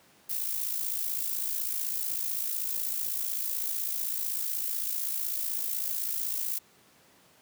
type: noise with amplitude modulation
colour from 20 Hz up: violet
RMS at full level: -29 dBFS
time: 0.29-6.59 s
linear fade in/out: 10 ms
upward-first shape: sine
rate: 55.9 Hz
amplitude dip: 60%
effects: pink hiss -60 dBFS RMS until 7.41 s + high-pass 150 Hz 12 dB/octave